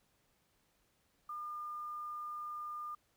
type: tone with quantisation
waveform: sine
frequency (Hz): 1207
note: D6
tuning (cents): +47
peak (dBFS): -40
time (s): 1.29-2.95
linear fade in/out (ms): 5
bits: 11
effects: pink hiss -75 dBFS RMS until 3.16 s